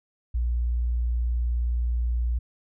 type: tone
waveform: sine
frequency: 59.5 Hz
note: A#1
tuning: 36 cents sharp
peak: -22 dBFS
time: 0.34-2.39 s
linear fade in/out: 10 ms
effects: none